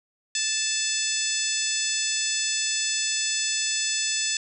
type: harmonic tone with a mistuned harmonic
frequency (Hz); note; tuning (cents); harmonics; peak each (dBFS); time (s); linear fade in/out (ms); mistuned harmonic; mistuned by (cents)
878; A5; -4; 2 / 3 / 4 / 5 / 6 / 7 / 8 / 9; -35 / -32 / -32 / -35 / -30 / -32 / -33 / -30; 0.35-4.37; 2; 6; -54
effects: none